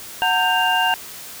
sine tone cluster, 738 / 908 / 1576 / 2799 Hz, F#5 / A#5 / G6 / F7, -5 / -46 / +9 / +3 cents, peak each -21 dBFS, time 0.22-0.94 s, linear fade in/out 0 ms, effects white hiss -36 dBFS RMS until 1.4 s

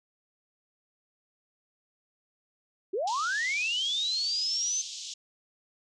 sine linear sweep, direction up, 343.2 to 6272 Hz, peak -27 dBFS, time 2.93-4.82 s, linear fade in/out 10 ms
white band-pass noise, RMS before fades -40 dBFS, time 3.07-5.14 s, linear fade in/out 5 ms, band 3000 to 6900 Hz, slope 48 dB/octave
effects none

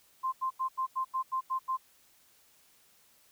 sine tone bursts, 1046.5 Hz, C6, in tune, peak -28 dBFS, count 9, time 0.23-1.773 s, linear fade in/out 20 ms, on 95 ms, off 86 ms, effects white hiss -64 dBFS RMS until 3.31 s

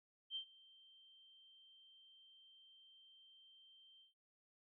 sine tone with ADSR envelope, 3136 Hz, G7, in tune, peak -40 dBFS, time 0.3-4.14 s, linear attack 57 ms, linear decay 89 ms, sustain -23 dB, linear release 130 ms, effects none

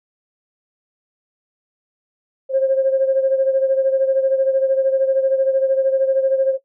sine beating tone pair, 532 / 545 Hz, C5 / C#5, +29 / -29 cents, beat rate 13 Hz, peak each -14 / -19 dBFS, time 2.49-6.58 s, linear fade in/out 50 ms, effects noise-tail reverb RT60 0.1 s tail -17 dB re dry + tanh soft clip ceiling -6 dBFS

